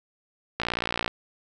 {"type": "click train", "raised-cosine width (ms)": 0.3, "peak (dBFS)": -10, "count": 29, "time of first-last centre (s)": [0.6, 1.079], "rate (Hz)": 58.5, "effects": []}